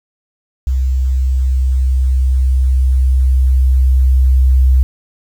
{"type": "tone with level ramp", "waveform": "sine", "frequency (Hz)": 64.9, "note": "C2", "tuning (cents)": -13, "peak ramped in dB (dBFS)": [-11, -5], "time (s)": [0.67, 4.83], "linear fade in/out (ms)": 0, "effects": ["tanh soft clip ceiling -1 dBFS", "7-bit"]}